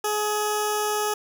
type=tone with notch filter; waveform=10% pulse; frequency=421.3 Hz; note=G#4; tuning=25 cents sharp; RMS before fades=-25 dBFS; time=0.04-1.14 s; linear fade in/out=5 ms; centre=2100 Hz; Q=1.1; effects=none